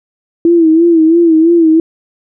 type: tone with vibrato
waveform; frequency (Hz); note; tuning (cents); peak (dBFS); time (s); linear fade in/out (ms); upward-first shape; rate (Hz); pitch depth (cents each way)
sine; 329.6; E4; 0; -4; 0.45-1.8; 2; sine; 3; 74
effects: none